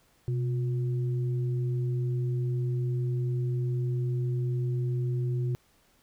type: tone pair together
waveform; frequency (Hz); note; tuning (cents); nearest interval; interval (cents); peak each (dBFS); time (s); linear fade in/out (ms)
sine; 126.41 / 356.8; B2 / F4; +41 / +37; octave + tritone; 1796; -26 / -38; 0.28-5.55; 0
effects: pink hiss -65 dBFS RMS until 6.02 s